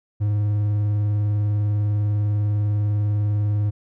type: tone with vibrato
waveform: triangle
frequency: 103.83 Hz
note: G#2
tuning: in tune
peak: -16 dBFS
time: 0.2-3.71 s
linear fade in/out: 20 ms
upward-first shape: sine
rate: 20 Hz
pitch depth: 41 cents each way
effects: none